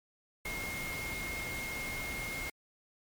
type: tone in noise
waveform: sine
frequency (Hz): 2142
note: C7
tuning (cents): +40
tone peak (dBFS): -38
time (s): 0.45-2.5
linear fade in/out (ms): 5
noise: pink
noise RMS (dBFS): -41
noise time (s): 0.45-2.5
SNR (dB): 0
effects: MP3 96 kbps